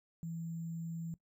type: tone with sample-and-hold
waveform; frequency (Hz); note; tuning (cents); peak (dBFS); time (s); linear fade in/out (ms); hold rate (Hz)
sine; 165.4; E3; +6; -38; 0.23-1.14; 0; 7350
effects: noise-tail reverb RT60 0.1 s tail -18 dB re dry